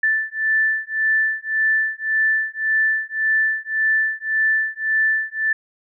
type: beating tone pair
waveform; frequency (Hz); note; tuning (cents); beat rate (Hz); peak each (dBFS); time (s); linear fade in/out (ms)
sine; 1760 / 1761.8; A6 / A6; 0 / +2; 1.8; -20; 0.03-5.53; 5
effects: none